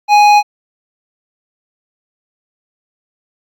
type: tone with hard clipping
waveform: sine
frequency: 830.6 Hz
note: G#5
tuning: in tune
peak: -6 dBFS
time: 0.08-0.43 s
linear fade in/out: 50 ms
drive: 11 dB
effects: AAC 64 kbps